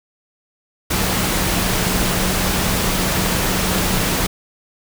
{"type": "tone in noise", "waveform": "sine", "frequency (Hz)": 185, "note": "F#3", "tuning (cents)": 0, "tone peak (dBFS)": -25, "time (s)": [0.9, 4.27], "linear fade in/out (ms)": 10, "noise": "pink", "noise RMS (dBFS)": -19, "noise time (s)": [0.9, 4.27], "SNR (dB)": -9, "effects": []}